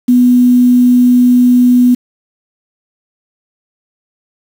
sine tone with quantisation, 246.9 Hz, B3, in tune, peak -4 dBFS, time 0.08-1.95 s, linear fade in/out 10 ms, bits 5, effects none

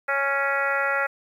harmonic tone, 277.2 Hz, C#4, in tune, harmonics 2 / 3 / 4 / 5 / 6 / 7 / 8 / 9, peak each -28 / -31 / -36 / -25 / -30 / -28 / -36 / -36 dBFS, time 0.08-1.07 s, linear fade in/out 10 ms, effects 9-bit

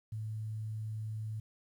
sine tone with quantisation, 108.9 Hz, A2, 17 cents flat, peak -36 dBFS, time 0.12-1.4 s, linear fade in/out 5 ms, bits 11, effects none

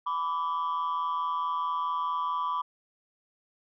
sine tone pair together, 996 / 1160.6 Hz, B5 / D6, +14 / -21 cents, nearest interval minor third, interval 265 cents, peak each -28 dBFS, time 0.06-2.62 s, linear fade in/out 10 ms, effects tanh soft clip ceiling -24 dBFS

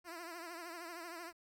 10% pulse tone with vibrato, 340 Hz, F4, 46 cents flat, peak -37 dBFS, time 0.04-1.33 s, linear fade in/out 50 ms, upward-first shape triangle, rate 13 Hz, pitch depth 100 cents each way, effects 12-bit

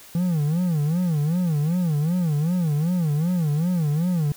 triangle tone with vibrato, 162.9 Hz, E3, 20 cents flat, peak -17 dBFS, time 0.15-4.32 s, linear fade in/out 2 ms, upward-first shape sine, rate 2.6 Hz, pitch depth 200 cents each way, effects white hiss -46 dBFS RMS until 4.36 s

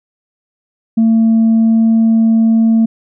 sine tone, 225.1 Hz, A3, 40 cents sharp, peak -5 dBFS, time 0.97-2.86 s, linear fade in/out 10 ms, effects tanh soft clip ceiling -5 dBFS

